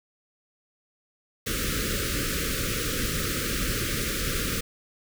pink band-stop noise, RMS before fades -28 dBFS, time 1.46-4.61 s, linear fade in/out 10 ms, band 560 to 1200 Hz, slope 96 dB/octave, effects none

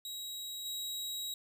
sawtooth tone with level steps, 3835 Hz, A#7, 48 cents sharp, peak -37 / -34 dBFS, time 0.05-1.34 s, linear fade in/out 2 ms, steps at 0.65 s, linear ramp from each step 10 ms, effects 12-bit

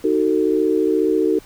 sine chord, D# diminished, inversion none, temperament just, 311.1 / 373.4 / 448 Hz, D#4 / F#4 / A4, 0 / +16 / +31 cents, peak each -19 dBFS, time 0.04-1.39 s, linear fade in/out 5 ms, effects pink hiss -46 dBFS RMS until 1.45 s

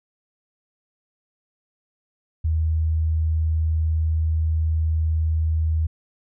sine tone, 79.6 Hz, D#2, 40 cents sharp, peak -18 dBFS, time 2.44-5.87 s, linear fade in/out 10 ms, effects none

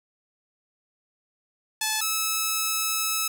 5% pulse tone pair in turn, 867 / 1299 Hz, A5 / E6, -26 / -26 cents, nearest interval perfect fifth, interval 700 cents, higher second, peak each -12 dBFS, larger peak neither, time 1.81-2.01 / 2.01-3.28 s, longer second, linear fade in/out 5 ms, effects none

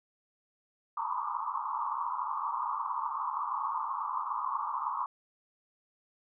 white band-pass noise, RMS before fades -34 dBFS, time 0.97-5.06 s, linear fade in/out 2 ms, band 880 to 1200 Hz, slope 96 dB/octave, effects none

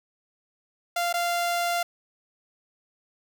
sawtooth tone with dropouts, 694 Hz, F5, 11 cents flat, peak -20 dBFS, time 0.96-1.83 s, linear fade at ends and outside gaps 5 ms, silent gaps 1.128-1.139 s, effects none

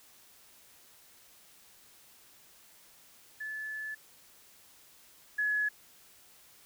sine tone pair in turn, 1731 / 1695.4 Hz, A6 / G#6, -29 / +35 cents, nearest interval unison, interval 36 cents, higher first, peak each -36 / -27 dBFS, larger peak second, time 3.4-3.95 / 5.38-5.69 s, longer first, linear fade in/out 10 ms, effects white hiss -59 dBFS RMS until 6.65 s

